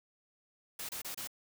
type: noise bursts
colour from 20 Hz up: white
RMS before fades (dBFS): -41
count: 4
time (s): 0.79-1.274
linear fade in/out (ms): 5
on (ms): 100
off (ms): 28
effects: none